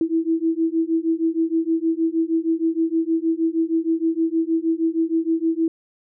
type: beating tone pair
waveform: sine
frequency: 323.8 / 330.2 Hz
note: E4 / E4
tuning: -31 / +3 cents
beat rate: 6.4 Hz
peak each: -21 / -21 dBFS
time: 0.01-5.68 s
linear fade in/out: 2 ms
effects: none